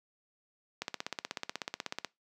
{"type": "click train", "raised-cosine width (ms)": 0.2, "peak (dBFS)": -17, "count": 21, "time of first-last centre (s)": [0.82, 2.047], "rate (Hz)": 16.3, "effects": ["noise-tail reverb RT60 0.2 s tail -22 dB re dry", "high-pass 200 Hz 12 dB/octave"]}